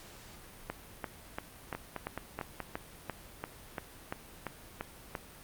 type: two click trains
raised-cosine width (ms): 0.5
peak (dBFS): -21 / -20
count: 5 / 14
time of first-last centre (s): 1.75-2.603 / 0.7-5.152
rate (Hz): 4.69 / 2.92
effects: pink hiss -52 dBFS RMS until 5.43 s + Opus 48 kbps